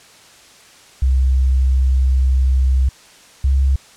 sine tone pair in turn, 65.2 / 67.42 Hz, C2 / C#2, -5 / -48 cents, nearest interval minor second, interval 57 cents, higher second, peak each -11 dBFS, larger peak neither, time 1.02-2.89 / 3.44-3.76 s, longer first, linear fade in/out 5 ms, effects white hiss -45 dBFS RMS until 3.96 s + low-pass 8000 Hz 12 dB/octave

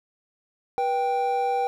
triangle tone pair together, 485.7 / 784 Hz, B4 / G5, -29 / 0 cents, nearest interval minor sixth, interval 829 cents, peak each -25 / -21 dBFS, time 0.78-1.67 s, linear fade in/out 0 ms, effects none

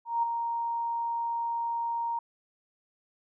sine tone with ADSR envelope, 932.3 Hz, A#5, in tune, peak -22 dBFS, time 0.05-2.19 s, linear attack 180 ms, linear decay 8 ms, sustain -6 dB, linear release 4 ms, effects none

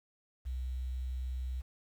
sine tone with quantisation, 63.5 Hz, B1, 49 cents sharp, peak -34 dBFS, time 0.45-1.62 s, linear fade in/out 20 ms, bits 10, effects none

